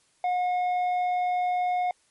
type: tone with tanh clipping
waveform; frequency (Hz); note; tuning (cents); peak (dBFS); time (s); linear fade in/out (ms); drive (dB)
sine; 722; F#5; -43; -24; 0.24-1.91; 2; 6
effects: white hiss -65 dBFS RMS until 2.1 s + MP3 48 kbps